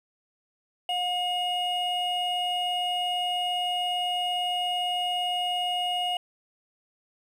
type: tone pair together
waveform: triangle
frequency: 718.2 / 2873 Hz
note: F5 / F7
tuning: +48 / +48 cents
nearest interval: 2 octaves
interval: 2400 cents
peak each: -26 / -27 dBFS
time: 0.89-6.17 s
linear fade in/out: 2 ms
effects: 10-bit